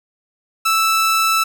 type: tone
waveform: sawtooth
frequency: 1318.5 Hz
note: E6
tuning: in tune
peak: -10 dBFS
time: 0.65-1.44 s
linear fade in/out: 10 ms
effects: none